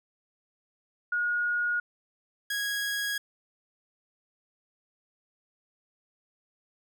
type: tone pair in turn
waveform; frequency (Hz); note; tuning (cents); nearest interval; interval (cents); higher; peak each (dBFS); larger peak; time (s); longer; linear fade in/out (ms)
sine / sawtooth; 1441 / 1653; F#6 / G#6; -46 / -9; major second; 237; second; -25; neither; 1.12-1.8 / 2.5-3.18; neither; 5
effects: none